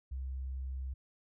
sine tone, 65.6 Hz, C2, 5 cents sharp, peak -36 dBFS, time 0.11-0.94 s, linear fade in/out 10 ms, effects none

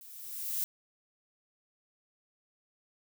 violet noise with level ramp, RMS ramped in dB -52 to -31 dBFS, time 0.01-0.64 s, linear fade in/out 0 ms, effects none

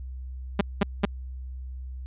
sawtooth tone bursts, 200 Hz, G3, 35 cents sharp, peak -14 dBFS, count 3, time 0.59-1.053 s, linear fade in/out 5 ms, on 21 ms, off 200 ms, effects added 64 Hz sine -34 dBFS peak until 2.06 s + resampled to 8000 Hz

